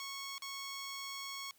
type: tone with dropouts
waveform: 10% pulse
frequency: 1102 Hz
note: C#6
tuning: 11 cents flat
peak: -33 dBFS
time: 0-1.51 s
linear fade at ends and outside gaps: 1 ms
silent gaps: 0.381-0.421 s
effects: white hiss -68 dBFS RMS until 1.58 s